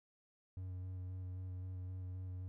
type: tone with vibrato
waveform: triangle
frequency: 92.1 Hz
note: F#2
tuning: 7 cents flat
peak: -40 dBFS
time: 0.57-2.48 s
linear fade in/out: 0 ms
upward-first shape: square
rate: 3.8 Hz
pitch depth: 13 cents each way
effects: none